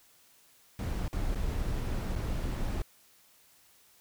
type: noise with dropouts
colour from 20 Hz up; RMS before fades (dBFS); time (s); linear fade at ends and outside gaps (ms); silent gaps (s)
brown; -32; 0.79-2.82; 1; 1.08-1.129 / 1.348-1.356 / 2.154-2.16
effects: white hiss -62 dBFS RMS until 4 s